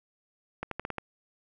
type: clicks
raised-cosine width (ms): 0.5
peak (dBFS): -18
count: 6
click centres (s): 0.63 / 0.713 / 0.796 / 0.851 / 0.903 / 0.983
effects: none

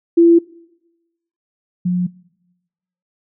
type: tone pair in turn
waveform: sine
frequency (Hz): 337.9 / 179.2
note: E4 / F3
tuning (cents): +43 / +45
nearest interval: major seventh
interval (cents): 1098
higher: first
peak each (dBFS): -6 / -14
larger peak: first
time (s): 0.17-0.39 / 1.85-2.07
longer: neither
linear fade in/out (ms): 10
effects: noise-tail reverb RT60 1.0 s tail -23 dB re dry

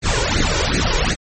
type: noise with flanger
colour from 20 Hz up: pink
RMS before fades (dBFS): -17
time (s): 0.02-1.16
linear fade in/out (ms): 50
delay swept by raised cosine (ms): 0.46 to 2.16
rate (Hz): 2.7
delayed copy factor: +0.95
effects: low-pass 12000 Hz 12 dB/octave + MP3 32 kbps

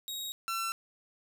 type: tone pair in turn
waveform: sawtooth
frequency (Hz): 3785 / 1349.8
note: A#7 / E6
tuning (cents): +26 / +41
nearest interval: octave + tritone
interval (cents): 1785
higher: first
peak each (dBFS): -33 / -28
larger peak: second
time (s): 0.08-0.32 / 0.48-0.72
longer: neither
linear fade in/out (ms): 0
effects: none

